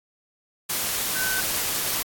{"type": "tone in noise", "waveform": "sine", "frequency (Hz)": 1521, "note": "F#6", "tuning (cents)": 47, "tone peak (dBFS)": -27, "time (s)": [1.15, 1.41], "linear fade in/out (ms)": 10, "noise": "white", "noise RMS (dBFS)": -26, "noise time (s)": [0.69, 2.03], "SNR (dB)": -4, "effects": ["AAC 64 kbps"]}